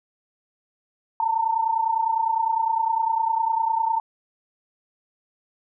sine tone pair together, 894 / 923.9 Hz, A5 / A#5, +27 / -16 cents, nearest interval minor second, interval 57 cents, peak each -21 / -25 dBFS, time 1.2-4 s, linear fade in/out 2 ms, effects none

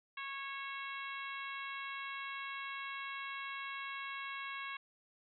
harmonic tone with a mistuned harmonic, 550 Hz, C#5, 14 cents flat, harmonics 2 / 3 / 4 / 5 / 6 / 7, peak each -45 / -47 / -46 / -49 / -53 / -55 dBFS, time 0.17-4.77 s, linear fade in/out 5 ms, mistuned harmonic 5, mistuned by -23 cents, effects none

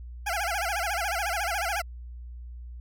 20% pulse tone with vibrato, 747 Hz, F#5, 16 cents sharp, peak -22 dBFS, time 0.26-1.82 s, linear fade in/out 10 ms, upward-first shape sine, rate 14 Hz, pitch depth 200 cents each way, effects added 60 Hz sine -38 dBFS peak until 2.8 s

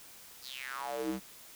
square tone with high-pass filter sweep, 65 Hz, C2, 11 cents flat, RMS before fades -38 dBFS, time 0.41-1.2 s, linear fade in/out 50 ms, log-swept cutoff 5200 to 200 Hz, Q 6, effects white hiss -53 dBFS RMS until 1.55 s

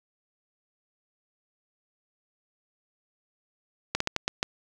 slowing click train, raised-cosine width 0.2 ms, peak -8 dBFS, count 6, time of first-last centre 3.95-4.429 s, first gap 54 ms, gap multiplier 1.29, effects none

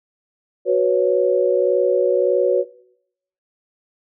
sine chord, F# suspended fourth, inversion none, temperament just, 370 / 493.3 / 555 Hz, F#4 / B4 / C#5, 0 / -2 / +2 cents, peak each -18 dBFS, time 0.65-2.65 s, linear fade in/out 50 ms, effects noise-tail reverb RT60 0.8 s tail -21 dB re dry

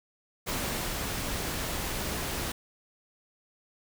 pink noise with ADSR envelope, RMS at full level -31 dBFS, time 0.46-2.52 s, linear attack 27 ms, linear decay 450 ms, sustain -2 dB, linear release 4 ms, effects none

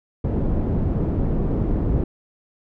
pink low-pass noise, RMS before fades -21 dBFS, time 0.24-2.04 s, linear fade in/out 5 ms, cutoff 350 Hz, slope 12 dB/octave, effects none

